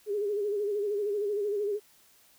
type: tone with vibrato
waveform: sine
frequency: 411.1 Hz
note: G#4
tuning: 18 cents flat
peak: -27 dBFS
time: 0.06-1.8 s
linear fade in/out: 50 ms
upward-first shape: sine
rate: 13 Hz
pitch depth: 63 cents each way
effects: white hiss -61 dBFS RMS until 2.38 s